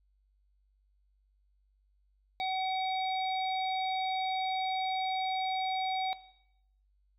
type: harmonic tone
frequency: 755 Hz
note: F#5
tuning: 35 cents sharp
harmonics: 1 / 3 / 5 / 6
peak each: -32 / -39 / -39 / -52 dBFS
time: 2.4-6.13 s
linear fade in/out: 0 ms
effects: noise-tail reverb RT60 0.8 s tail -17 dB re dry + added 49 Hz sine -67 dBFS peak until 7.18 s